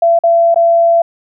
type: tone with dropouts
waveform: sine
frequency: 675 Hz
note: E5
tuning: 41 cents sharp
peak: -6 dBFS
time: 0.02-1.02 s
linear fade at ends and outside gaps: 5 ms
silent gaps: 0.19-0.236 / 0.544-0.559 s
effects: none